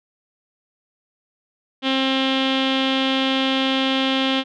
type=tone with low-pass filter; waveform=sawtooth; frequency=265.8 Hz; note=C4; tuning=27 cents sharp; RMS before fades=-20 dBFS; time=1.82-4.44 s; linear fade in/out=50 ms; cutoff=3300 Hz; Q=6; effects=none